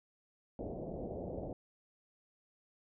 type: low-pass noise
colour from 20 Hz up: white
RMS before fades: -42 dBFS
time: 0.59-1.53 s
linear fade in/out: 2 ms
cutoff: 660 Hz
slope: 48 dB/octave
effects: none